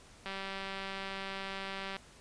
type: click train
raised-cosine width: 0.3 ms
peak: -24 dBFS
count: 332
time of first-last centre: 0.26-1.966 s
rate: 194 Hz
effects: pink hiss -57 dBFS RMS until 2.2 s + resampled to 22050 Hz